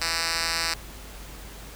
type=tone with band-pass filter; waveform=5% pulse; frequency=165.4 Hz; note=E3; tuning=6 cents sharp; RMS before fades=-27 dBFS; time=0.01-0.74 s; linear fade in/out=5 ms; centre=4800 Hz; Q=1.1; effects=added 50 Hz sine -42 dBFS peak until 1.75 s + pink hiss -44 dBFS RMS until 1.75 s